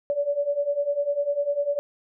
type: beating tone pair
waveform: sine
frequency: 567 / 577 Hz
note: C#5 / D5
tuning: +39 / -31 cents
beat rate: 10 Hz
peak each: -27 / -24 dBFS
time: 0.1-1.79 s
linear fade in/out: 0 ms
effects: none